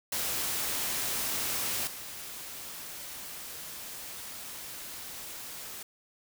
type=noise with level steps; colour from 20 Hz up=white; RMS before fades=-32 / -42 dBFS; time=0.12-5.83 s; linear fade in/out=5 ms; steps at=1.87 s; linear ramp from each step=2 ms; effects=none